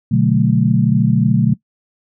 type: chord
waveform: sine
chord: B minor seventh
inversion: none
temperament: equal with one note detuned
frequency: 123.47 / 146.83 / 185 / 218.1 Hz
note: B2 / D3 / F#3 / A3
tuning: 0 / 0 / 0 / -15 cents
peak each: -16 dBFS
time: 0.11-1.54 s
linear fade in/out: 10 ms
effects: noise-tail reverb RT60 0.1 s tail -20 dB re dry